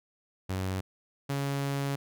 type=tone pair in turn; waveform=sawtooth; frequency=94.3 / 139.59 Hz; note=F#2 / C#3; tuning=+33 / +12 cents; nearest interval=perfect fifth; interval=679 cents; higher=second; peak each=-26 / -25 dBFS; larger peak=second; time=0.49-0.81 / 1.29-1.96 s; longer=second; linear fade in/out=10 ms; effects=none